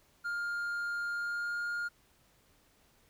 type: tone with pitch glide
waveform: triangle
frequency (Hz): 1407 to 1416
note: F6 to F6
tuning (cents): +12 to +23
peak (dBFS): -31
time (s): 0.24-1.89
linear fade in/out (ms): 20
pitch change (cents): +11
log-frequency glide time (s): 1.1-1.59
effects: pink hiss -67 dBFS RMS until 3.09 s